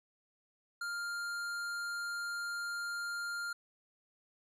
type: tone with hard clipping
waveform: sine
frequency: 1400 Hz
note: F6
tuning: 4 cents sharp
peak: -38 dBFS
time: 0.81-3.53 s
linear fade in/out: 5 ms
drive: 13 dB
effects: none